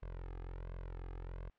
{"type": "tone with flanger", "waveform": "sawtooth", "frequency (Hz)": 43.65, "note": "F1", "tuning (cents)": 0, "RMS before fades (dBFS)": -45, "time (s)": [0.02, 1.5], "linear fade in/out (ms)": 10, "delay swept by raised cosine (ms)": [1.9, 2.43], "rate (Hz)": 1.4, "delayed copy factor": 0.8, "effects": ["white hiss -75 dBFS RMS until 1.58 s", "low-pass 2000 Hz 12 dB/octave"]}